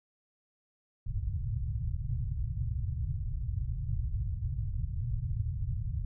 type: low-pass noise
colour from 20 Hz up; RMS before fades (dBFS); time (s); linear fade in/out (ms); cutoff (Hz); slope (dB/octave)
white; -33; 1.06-6.05; 5; 130; 48
effects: none